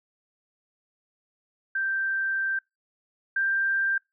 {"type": "tone pair in turn", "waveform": "sine", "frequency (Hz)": [1568, 1580.7], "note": ["G6", "G6"], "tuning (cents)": [0, 14], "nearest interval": "unison", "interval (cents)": 14, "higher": "second", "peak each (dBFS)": [-24, -22], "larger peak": "second", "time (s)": [[1.75, 2.59], [3.36, 3.98]], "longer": "first", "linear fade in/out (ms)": 5, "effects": ["noise-tail reverb RT60 0.2 s tail -26 dB re dry"]}